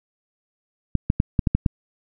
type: clicks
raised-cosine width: 5 ms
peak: -5 dBFS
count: 7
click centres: 0.953 / 1.101 / 1.201 / 1.392 / 1.472 / 1.55 / 1.662 s
effects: none